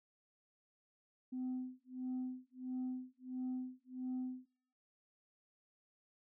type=tone with tremolo; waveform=sine; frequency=255 Hz; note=C4; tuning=44 cents flat; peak=-35 dBFS; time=1.32-4.46 s; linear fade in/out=10 ms; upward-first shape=sine; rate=1.5 Hz; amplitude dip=100%; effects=noise-tail reverb RT60 0.7 s tail -25 dB re dry + tanh soft clip ceiling -35 dBFS